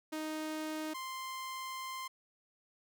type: tone pair in turn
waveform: sawtooth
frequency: 311.1 / 1046.4 Hz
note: D#4 / C6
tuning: 0 / 0 cents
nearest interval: octave + major sixth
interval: 2100 cents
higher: second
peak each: -33 / -36 dBFS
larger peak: first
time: 0.12-0.94 / 0.94-2.08 s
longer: second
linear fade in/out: 10 ms
effects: none